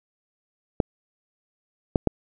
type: clicks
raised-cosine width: 2 ms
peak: -5 dBFS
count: 3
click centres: 0.802 / 1.958 / 2.073 s
effects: none